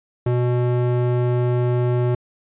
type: tone with band-pass filter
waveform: square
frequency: 122.6 Hz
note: B2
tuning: 12 cents flat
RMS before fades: -19 dBFS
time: 0.26-2.15 s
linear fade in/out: 5 ms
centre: 300 Hz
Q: 0.73
effects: resampled to 8000 Hz